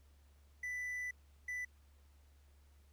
triangle tone bursts at uneven times, 1987 Hz, B6, 10 cents sharp, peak -37 dBFS, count 2, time 0.63-1.11 / 1.48-1.65 s, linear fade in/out 5 ms, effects added 71 Hz sine -62 dBFS peak until 2.92 s + pink hiss -74 dBFS RMS until 2.92 s

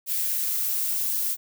violet noise with high-pass filter sweep, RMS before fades -26 dBFS, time 0.06-1.37 s, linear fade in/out 50 ms, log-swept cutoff 2100 to 390 Hz, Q 1.6, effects none

